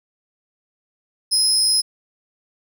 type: tone with amplitude modulation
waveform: 30% pulse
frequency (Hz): 5120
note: D#8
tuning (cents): +49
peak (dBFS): -8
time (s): 1.31-1.82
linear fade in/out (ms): 20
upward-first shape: sine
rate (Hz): 223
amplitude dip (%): 65
effects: none